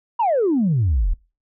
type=exponential sweep; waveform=sine; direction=down; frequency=987.8 to 35.56 Hz; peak=-14 dBFS; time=0.19-1.14 s; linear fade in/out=10 ms; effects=noise-tail reverb RT60 0.3 s tail -23 dB re dry + tanh soft clip ceiling -12 dBFS